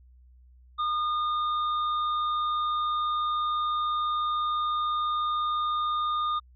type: tone pair together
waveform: sine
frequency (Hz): 1219 / 3657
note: D#6 / A#7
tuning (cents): -36 / -34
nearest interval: octave + perfect fifth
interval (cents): 1902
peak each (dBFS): -25 / -37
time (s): 0.78-6.4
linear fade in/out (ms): 20
effects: added 62 Hz sine -52 dBFS peak until 6.55 s